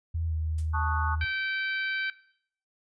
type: tone with pitch glide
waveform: sine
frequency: 82.2 to 79.08 Hz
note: E2 to D#2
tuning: -4 to +29 cents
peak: -27 dBFS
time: 0.14-1.25 s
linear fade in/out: 10 ms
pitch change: -67 cents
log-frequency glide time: 0.27-0.33 s
type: noise with exponential decay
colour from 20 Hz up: blue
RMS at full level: -42 dBFS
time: 0.58-0.72 s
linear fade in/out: 5 ms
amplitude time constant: 30 ms
type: chord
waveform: sine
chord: D# half-diminished seventh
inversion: second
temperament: equal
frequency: 880 / 1108.7 / 1244.5 / 1480 Hz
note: A5 / C#6 / D#6 / F#6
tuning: 0 / 0 / 0 / 0 cents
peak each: -32 / -33 / -35 / -34 dBFS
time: 0.73-1.16 s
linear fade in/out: 20 ms
type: harmonic tone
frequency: 774 Hz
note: G5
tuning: 22 cents flat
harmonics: 2 / 3 / 4 / 5 / 6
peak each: -30 / -33 / -40 / -43 / -45 dBFS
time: 1.21-2.1 s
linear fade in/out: 2 ms
effects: noise-tail reverb RT60 0.6 s tail -17 dB re dry + resampled to 22050 Hz